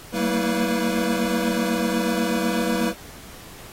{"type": "tone cluster", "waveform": "square", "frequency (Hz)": [191.6, 226.1, 234.2, 325.5, 491.8], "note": ["G3", "A3", "A#3", "E4", "B4"], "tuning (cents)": [-39, 47, 8, -22, -7], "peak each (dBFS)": -28, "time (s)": [0.12, 2.94], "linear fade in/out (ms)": 50, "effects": ["pink hiss -43 dBFS RMS until 3.72 s", "AAC 48 kbps"]}